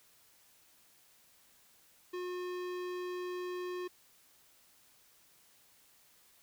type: tone with hard clipping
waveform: sine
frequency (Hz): 360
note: F#4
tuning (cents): -47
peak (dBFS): -39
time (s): 2.13-3.88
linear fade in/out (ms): 10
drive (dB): 18
effects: white hiss -65 dBFS RMS until 6.42 s